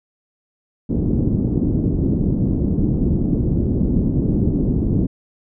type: low-pass noise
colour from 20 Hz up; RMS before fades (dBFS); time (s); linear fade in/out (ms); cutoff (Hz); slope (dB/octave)
white; -18; 0.89-5.07; 10; 290; 24
effects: none